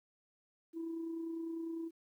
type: tone with amplitude modulation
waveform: sine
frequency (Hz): 329.6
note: E4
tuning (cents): 0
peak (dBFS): -35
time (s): 0.73-1.91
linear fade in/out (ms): 50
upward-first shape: sine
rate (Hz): 30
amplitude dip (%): 40
effects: tanh soft clip ceiling -34 dBFS + 12-bit